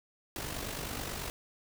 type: noise with amplitude modulation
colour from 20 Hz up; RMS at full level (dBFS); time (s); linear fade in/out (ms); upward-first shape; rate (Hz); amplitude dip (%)
pink; -36; 0.36-1.3; 0; sine; 49.2; 55
effects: none